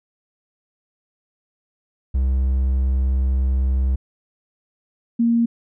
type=tone pair in turn; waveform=triangle / sine; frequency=65.41 / 233.1 Hz; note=C2 / A#3; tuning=0 / 0 cents; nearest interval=octave + minor seventh; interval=2200 cents; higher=second; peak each=-14 dBFS; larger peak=neither; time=2.14-3.96 / 5.19-5.46 s; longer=first; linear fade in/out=10 ms; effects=none